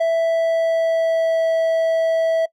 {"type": "tone with pitch glide", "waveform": "triangle", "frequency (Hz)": [660, 653.2], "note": ["E5", "E5"], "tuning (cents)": [2, -16], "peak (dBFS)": -13, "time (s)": [0, 2.46], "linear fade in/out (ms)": 10, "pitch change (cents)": -18, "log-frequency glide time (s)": [0.16, 1.48], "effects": ["noise-tail reverb RT60 0.1 s tail -22 dB re dry"]}